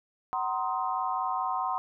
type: chord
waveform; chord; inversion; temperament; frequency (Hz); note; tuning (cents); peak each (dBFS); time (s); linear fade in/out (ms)
sine; C half-diminished seventh; second; just; 753.5 / 941.9 / 1046.5 / 1255.8; Gb5 / Bb5 / C6 / Eb6; +31 / +18 / 0 / +16; -32 / -34 / -31 / -36; 0.33-1.78; 0
effects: none